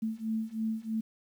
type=beating tone pair; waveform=sine; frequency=219.7 / 222.8 Hz; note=A3 / A3; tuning=-2 / +22 cents; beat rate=3.1 Hz; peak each=-34 / -33 dBFS; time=0.02-1.01 s; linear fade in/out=10 ms; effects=10-bit